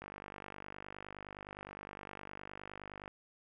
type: click train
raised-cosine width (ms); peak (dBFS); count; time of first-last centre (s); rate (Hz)
0.5; -30; 153; 0.02-3.078; 49.7
effects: none